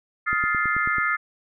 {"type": "chord", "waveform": "sine", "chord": "F dominant seventh", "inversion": "third", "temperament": "just", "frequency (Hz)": [1257.2, 1396.9, 1746.1, 2095], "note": ["Eb6", "F6", "A6", "C7"], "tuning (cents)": [18, 0, -14, 2], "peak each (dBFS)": -26, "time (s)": [0.26, 1.17], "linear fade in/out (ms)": 20}
{"type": "click train", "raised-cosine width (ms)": 3, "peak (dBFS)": -22, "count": 7, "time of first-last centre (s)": [0.33, 0.984], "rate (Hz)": 9.18}
{"effects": []}